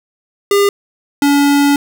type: tone pair in turn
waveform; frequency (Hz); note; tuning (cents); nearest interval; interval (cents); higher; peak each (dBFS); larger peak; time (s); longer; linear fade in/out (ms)
square; 402.7 / 284.8; G4 / C#4; +47 / +47; tritone; 600; first; -9; neither; 0.51-0.69 / 1.22-1.76; second; 2
effects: none